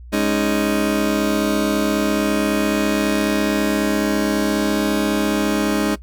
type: chord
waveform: 30% pulse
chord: Ab suspended fourth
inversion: none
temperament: just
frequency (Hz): 207.7 / 276.9 / 311.5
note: Ab3 / Db4 / Eb4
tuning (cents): 0 / -2 / +2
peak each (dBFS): -18 / -20 / -18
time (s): 0.12-5.96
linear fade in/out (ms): 20
effects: noise-tail reverb RT60 0.1 s tail -19 dB re dry + added 60 Hz sine -35 dBFS peak until 6.02 s